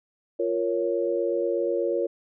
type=chord; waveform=sine; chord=Bb minor; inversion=second; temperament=equal; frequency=349.2 / 466.2 / 554.4 Hz; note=F4 / Bb4 / Db5; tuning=0 / 0 / 0 cents; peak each=-27 dBFS; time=0.39-2.07 s; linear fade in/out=10 ms; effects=none